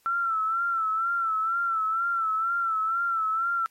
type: tone with vibrato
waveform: sine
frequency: 1340 Hz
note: E6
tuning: 28 cents sharp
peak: -23 dBFS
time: 0.06-3.66 s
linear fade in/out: 0 ms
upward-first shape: sine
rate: 2.1 Hz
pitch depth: 63 cents each way
effects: white hiss -65 dBFS RMS until 3.7 s + MP3 64 kbps